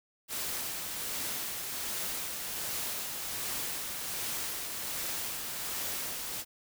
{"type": "noise with tremolo", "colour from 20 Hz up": "white", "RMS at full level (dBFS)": -35, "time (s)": [0.28, 6.45], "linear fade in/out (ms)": 50, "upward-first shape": "sine", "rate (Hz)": 1.3, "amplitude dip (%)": 30, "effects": []}